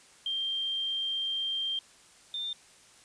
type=tone pair in turn; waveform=sine; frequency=3174 / 3597 Hz; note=G7 / A7; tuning=+21 / +37 cents; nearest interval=major second; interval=216 cents; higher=second; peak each=-29 / -32 dBFS; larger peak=first; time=0.26-1.79 / 2.34-2.53 s; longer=first; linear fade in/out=2 ms; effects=white hiss -57 dBFS RMS until 3.04 s + resampled to 22050 Hz